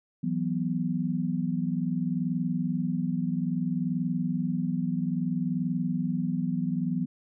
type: chord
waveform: sine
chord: E suspended second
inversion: none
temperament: just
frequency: 164.81 / 185.42 / 247.2 Hz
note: E3 / F#3 / B3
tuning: 0 / +4 / +2 cents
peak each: -30 dBFS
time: 0.23-7.06 s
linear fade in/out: 10 ms
effects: none